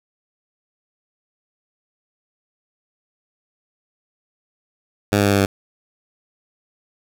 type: tone with pitch steps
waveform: 10% pulse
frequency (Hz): 102.4 / 101.4 / 100.41 / 99.43 / 98.46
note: G#2 / G#2 / G2 / G2 / G2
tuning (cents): -24 / -41 / +42 / +25 / +8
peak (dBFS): -6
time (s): 5.12-5.46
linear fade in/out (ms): 5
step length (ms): 68
effects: none